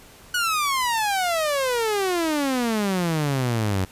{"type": "exponential sweep", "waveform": "sawtooth", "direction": "down", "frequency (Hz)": [1480, 91.1], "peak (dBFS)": -17, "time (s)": [0.34, 3.85], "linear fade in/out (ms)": 5, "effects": ["pink hiss -48 dBFS RMS until 3.91 s", "resampled to 32000 Hz"]}